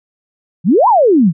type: exponential two-way sweep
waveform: sine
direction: up then down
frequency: 148.8 to 1036 to 148.8 Hz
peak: -6 dBFS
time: 0.64-1.33 s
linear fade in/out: 50 ms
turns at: 0.88 s
effects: none